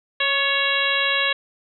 harmonic tone with a mistuned harmonic, 553 Hz, C#5, 4 cents flat, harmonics 1 / 2 / 3 / 4 / 5 / 6 / 7, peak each -29 / -28 / -24 / -26 / -24 / -26 / -27 dBFS, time 0.2-1.33 s, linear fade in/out 5 ms, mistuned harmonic 3, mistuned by +36 cents, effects none

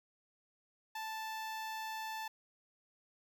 sawtooth tone with notch filter, 880 Hz, A5, in tune, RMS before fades -42 dBFS, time 0.95-2.28 s, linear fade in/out 5 ms, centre 8900 Hz, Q 1.9, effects none

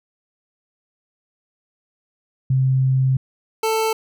sine / 25% pulse tone pair in turn, 131.6 / 442.6 Hz, C3 / A4, +10 / +10 cents, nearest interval octave + major sixth, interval 2100 cents, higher second, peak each -14 dBFS, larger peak neither, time 2.5-3.17 / 3.63-3.93 s, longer first, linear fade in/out 5 ms, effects none

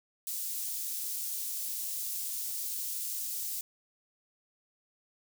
white high-pass noise, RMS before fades -36 dBFS, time 0.27-3.61 s, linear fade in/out 2 ms, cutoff 6200 Hz, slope 12 dB/octave, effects none

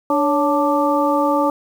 harmonic tone with a mistuned harmonic, 293.7 Hz, D4, in tune, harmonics 1 / 2 / 3 / 4, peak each -19 / -19 / -20 / -21 dBFS, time 0.1-1.5 s, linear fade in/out 2 ms, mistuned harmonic 2, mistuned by -79 cents, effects 7-bit

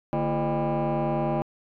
sine tone with frequency modulation, 230 Hz, A#3, 23 cents flat, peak -20 dBFS, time 0.13-1.42 s, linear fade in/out 0 ms, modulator 190 Hz, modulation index 3.5, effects tanh soft clip ceiling -22 dBFS

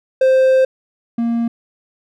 triangle tone pair in turn, 523.3 / 233.1 Hz, C5 / A#3, 0 / 0 cents, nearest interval octave + major second, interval 1400 cents, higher first, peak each -7 / -13 dBFS, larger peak first, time 0.21-0.65 / 1.18-1.48 s, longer first, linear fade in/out 5 ms, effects none

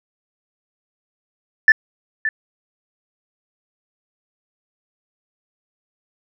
sine tone with echo, 1760 Hz, A6, in tune, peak -5 dBFS, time 1.68-1.72 s, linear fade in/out 2 ms, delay 570 ms, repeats 1, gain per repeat -12 dB, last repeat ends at 2.29 s, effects tanh soft clip ceiling -1 dBFS

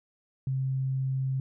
sine tone, 132.7 Hz, C3, 25 cents sharp, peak -26 dBFS, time 0.47-1.4 s, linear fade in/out 2 ms, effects none

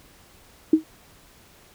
sine tone with exponential decay, 315.6 Hz, D#4, 25 cents sharp, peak -8 dBFS, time 0.73-0.84 s, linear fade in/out 5 ms, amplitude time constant 22 ms, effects pink hiss -53 dBFS RMS until 1.74 s

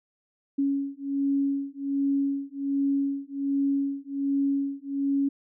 sine beating tone pair, 277.2 / 278.5 Hz, C#4 / C#4, 0 / +8 cents, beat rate 1.3 Hz, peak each -27 dBFS, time 0.58-5.29 s, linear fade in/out 10 ms, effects none

